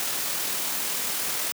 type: noise with amplitude modulation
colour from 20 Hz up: white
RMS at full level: -27 dBFS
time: 0-1.52 s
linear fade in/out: 0 ms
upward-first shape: sine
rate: 40.2 Hz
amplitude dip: 25%
effects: high-pass 150 Hz 12 dB/octave

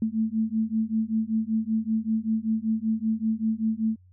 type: beating tone pair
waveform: sine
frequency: 218.3 / 223.5 Hz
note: A3 / A3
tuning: -13 / +27 cents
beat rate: 5.2 Hz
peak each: -26 dBFS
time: 0.02-3.96 s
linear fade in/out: 2 ms
effects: added 91 Hz sine -52 dBFS peak until 4.12 s

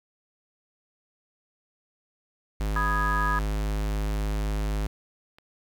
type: tone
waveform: square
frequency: 51.91 Hz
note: G#1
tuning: in tune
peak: -26 dBFS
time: 2.6-4.87 s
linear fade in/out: 5 ms
type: chord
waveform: sine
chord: G# minor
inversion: first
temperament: equal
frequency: 987.8 / 1244.5 / 1661.2 Hz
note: B5 / D#6 / G#6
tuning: 0 / 0 / 0 cents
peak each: -30 / -28 / -29 dBFS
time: 2.76-3.39 s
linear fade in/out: 2 ms
type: click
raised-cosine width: 0.3 ms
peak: -34 dBFS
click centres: 5.385 s
effects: 9-bit

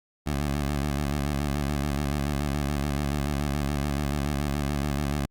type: tone with vibrato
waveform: 15% pulse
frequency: 71.7 Hz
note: D2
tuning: 41 cents flat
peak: -19 dBFS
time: 0.26-5.26 s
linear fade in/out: 10 ms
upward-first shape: square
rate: 7 Hz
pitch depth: 60 cents each way
effects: Opus 48 kbps

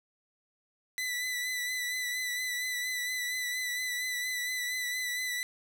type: tone with vibrato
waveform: sawtooth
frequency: 1989 Hz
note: B6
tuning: 12 cents sharp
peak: -28 dBFS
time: 0.98-5.43 s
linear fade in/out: 0 ms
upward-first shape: sine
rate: 4.3 Hz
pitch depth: 28 cents each way
effects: 11-bit

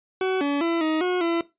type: tone with pitch steps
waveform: 40% pulse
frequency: 376.3 / 285.2 / 335 / 314.3 / 362.4 / 336.5 Hz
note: F#4 / C#4 / E4 / D#4 / F#4 / E4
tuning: +29 / +49 / +28 / +18 / -36 / +36 cents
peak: -20 dBFS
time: 0.21-1.41 s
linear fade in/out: 2 ms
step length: 200 ms
effects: noise-tail reverb RT60 0.2 s tail -17 dB re dry + resampled to 8000 Hz

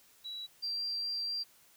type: tone pair in turn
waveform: sine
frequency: 3912 / 4724 Hz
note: B7 / D8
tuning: -17 / +9 cents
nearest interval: minor third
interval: 326 cents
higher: second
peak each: -39 / -33 dBFS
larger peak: second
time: 0.24-0.47 / 0.62-1.44 s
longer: second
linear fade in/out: 20 ms
effects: white hiss -63 dBFS RMS until 1.76 s

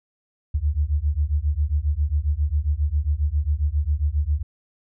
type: beating tone pair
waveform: sine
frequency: 70.5 / 77.9 Hz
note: C#2 / D#2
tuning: +30 / +3 cents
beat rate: 7.4 Hz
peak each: -22 dBFS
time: 0.54-4.43 s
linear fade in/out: 10 ms
effects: none

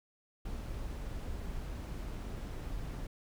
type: noise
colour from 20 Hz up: brown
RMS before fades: -40 dBFS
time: 0.45-3.07 s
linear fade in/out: 5 ms
effects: none

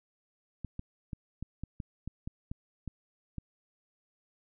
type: clicks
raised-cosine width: 5 ms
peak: -25 dBFS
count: 11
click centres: 0.647 / 0.794 / 1.132 / 1.426 / 1.636 / 1.802 / 2.076 / 2.275 / 2.515 / 2.877 / 3.383 s
effects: none

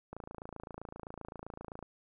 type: click train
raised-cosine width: 1 ms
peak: -29 dBFS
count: 48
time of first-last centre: 0.13-1.827 s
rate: 27.7 Hz
effects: none

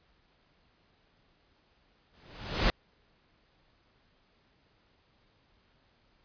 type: noise with exponential growth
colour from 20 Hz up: pink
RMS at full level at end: -23 dBFS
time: 2.14-2.7 s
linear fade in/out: 0 ms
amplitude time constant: 120 ms
effects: pink hiss -68 dBFS RMS until 6.24 s + resampled to 11025 Hz

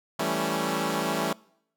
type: chord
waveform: 10% pulse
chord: A dominant seventh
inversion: second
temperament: equal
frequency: 164.81 / 196 / 220 / 277.2 Hz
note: E3 / G3 / A3 / C#4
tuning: 0 / 0 / 0 / 0 cents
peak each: -23 dBFS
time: 0.19-1.33 s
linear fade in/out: 5 ms
effects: noise-tail reverb RT60 0.7 s tail -24 dB re dry

